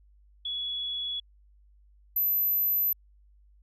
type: tone pair in turn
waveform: sine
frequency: 3382 / 12052 Hz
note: G#7 / F#9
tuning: +31 / +31 cents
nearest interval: octave + minor seventh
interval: 2200 cents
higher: second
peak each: -30 / -23 dBFS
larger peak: second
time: 0.45-1.2 / 2.16-2.93 s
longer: second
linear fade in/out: 5 ms
effects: added 50 Hz sine -56 dBFS peak until 3.62 s